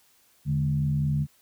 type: tone with frequency modulation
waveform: sine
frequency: 146.1 Hz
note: D3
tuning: 9 cents flat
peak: -22 dBFS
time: 0.45-1.27 s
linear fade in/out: 50 ms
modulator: 64.8 Hz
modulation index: 0.64
effects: white hiss -62 dBFS RMS until 1.41 s